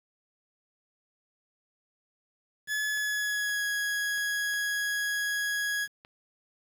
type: tone with pitch glide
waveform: 40% pulse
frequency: 1709 to 1663.2 Hz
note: G#6 to G#6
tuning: +49 to +2 cents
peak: -27 dBFS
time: 2.67-5.88 s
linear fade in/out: 50 ms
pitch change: -47 cents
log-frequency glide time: 2.89-3.63 s
type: clicks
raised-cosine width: 0.3 ms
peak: -34 dBFS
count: 5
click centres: 2.974 / 3.494 / 4.179 / 4.538 / 6.049 s
effects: 9-bit